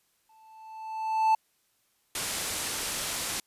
triangle tone with exponential growth, 880 Hz, A5, in tune, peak -16 dBFS, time 0.29-1.35 s, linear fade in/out 5 ms, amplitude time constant 230 ms
white low-pass noise, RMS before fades -33 dBFS, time 2.15-3.4 s, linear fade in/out 2 ms, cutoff 11000 Hz, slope 24 dB/octave
effects white hiss -71 dBFS RMS until 3.46 s + resampled to 32000 Hz

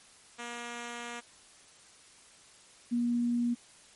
5% pulse / sine tone pair in turn, 238.2 / 239.2 Hz, A#3 / A#3, +38 / +45 cents, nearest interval unison, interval 7 cents, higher second, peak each -27 / -26 dBFS, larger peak second, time 0.38-1.21 / 2.91-3.55 s, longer first, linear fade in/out 20 ms, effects white hiss -57 dBFS RMS until 3.95 s + MP3 48 kbps

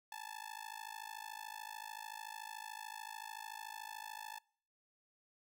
sawtooth tone with amplitude modulation, 873 Hz, A5, 14 cents flat, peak -38 dBFS, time 0.12-4.39 s, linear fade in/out 2 ms, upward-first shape sine, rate 53.6 Hz, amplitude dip 100%, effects noise-tail reverb RT60 0.6 s tail -26 dB re dry

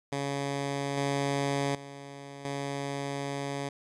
10% pulse tone with level steps, 140.2 Hz, C#3, 20 cents sharp, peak -22 / -19 / -34 / -24 dBFS, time 0.12-3.69 s, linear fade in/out 5 ms, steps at 0.97 / 1.75 / 2.45 s, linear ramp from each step 2 ms, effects resampled to 22050 Hz

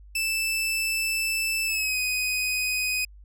sawtooth tone with pitch glide, 2642 to 2502 Hz, E7 to D#7, +3 to +9 cents, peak -21 dBFS, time 0.15-3.05 s, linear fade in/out 5 ms, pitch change -94 cents, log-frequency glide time 1.65-1.98 s, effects added 50 Hz sine -45 dBFS peak until 3.24 s

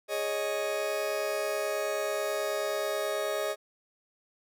40% pulse chord, Ab suspended fourth, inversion none, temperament just, 415.3 / 553.7 / 623 Hz, Ab4 / Db5 / Eb5, 0 / -2 / +2 cents, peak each -34 / -34 / -31 dBFS, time 0.08-3.56 s, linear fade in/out 50 ms, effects none

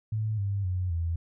sine tone with pitch steps, 108.6 / 99.59 / 91.32 / 83.74 Hz, A2 / G2 / F#2 / E2, -22 / +28 / -22 / +28 cents, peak -26 dBFS, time 0.12-1.16 s, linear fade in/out 5 ms, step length 260 ms, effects none

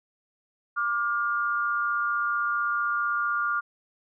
sine tone pair together, 1180 / 1415.6 Hz, D6 / F6, +8 / +23 cents, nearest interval minor third, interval 315 cents, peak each -27 / -26 dBFS, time 0.76-3.61 s, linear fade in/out 20 ms, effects none

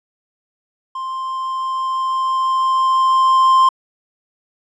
triangle tone with level ramp, 1049 Hz, C6, 4 cents sharp, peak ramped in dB -21 to -6 dBFS, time 0.95-3.69 s, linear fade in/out 5 ms, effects resampled to 22050 Hz

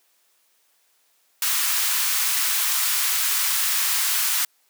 white high-pass noise, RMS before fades -22 dBFS, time 1.42-4.45 s, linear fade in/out 2 ms, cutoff 1000 Hz, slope 24 dB/octave, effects white hiss -64 dBFS RMS until 4.69 s + high-pass 400 Hz 12 dB/octave

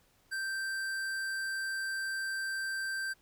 sine tone with hard clipping, 1566 Hz, G6, 2 cents flat, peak -35 dBFS, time 0.31-3.14 s, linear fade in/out 20 ms, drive 14 dB, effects pink hiss -68 dBFS RMS until 3.21 s

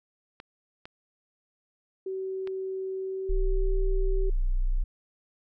clicks, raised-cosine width 0.3 ms, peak -26 dBFS, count 3, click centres 0.401 / 0.855 / 2.474 s
sine tone with pitch glide, 380.4 to 384.6 Hz, F#4 to G4, +48 to -33 cents, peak -30 dBFS, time 2.06-4.3 s, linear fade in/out 5 ms, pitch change +19 cents, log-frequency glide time 2.95-3.81 s
sine tone, 30.87 Hz, B0, in tune, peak -22 dBFS, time 3.29-4.84 s, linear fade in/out 10 ms
effects none

